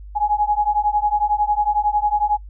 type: beating tone pair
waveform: sine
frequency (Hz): 830 / 841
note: G#5 / G#5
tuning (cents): -1 / +22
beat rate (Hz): 11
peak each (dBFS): -19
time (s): 0.15-2.38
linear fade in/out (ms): 20
effects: noise-tail reverb RT60 0.1 s tail -21 dB re dry + added 50 Hz sine -34 dBFS peak until 2.49 s